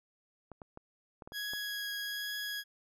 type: clicks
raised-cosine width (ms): 1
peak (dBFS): -32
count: 7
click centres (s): 0.517 / 0.618 / 0.774 / 1.222 / 1.275 / 1.321 / 1.535
type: tone with vibrato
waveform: 20% pulse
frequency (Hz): 1661.2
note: G#6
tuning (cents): 0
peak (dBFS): -31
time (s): 1.32-2.64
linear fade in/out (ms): 50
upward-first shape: triangle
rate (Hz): 1.2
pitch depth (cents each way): 10
effects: none